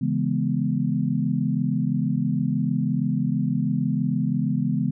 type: chord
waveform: sine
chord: C# minor seventh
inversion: none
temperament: equal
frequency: 138.59 / 164.81 / 207.7 / 246.9 Hz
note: C#3 / E3 / G#3 / B3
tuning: 0 / 0 / 0 / 0 cents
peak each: -26 dBFS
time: 0.01-4.91 s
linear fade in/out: 10 ms
effects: none